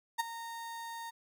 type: tone with ADSR envelope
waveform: 35% pulse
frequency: 923 Hz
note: A#5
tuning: 17 cents flat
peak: -25 dBFS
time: 0.18-1.11 s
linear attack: 20 ms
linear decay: 18 ms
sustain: -14 dB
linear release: 19 ms
effects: none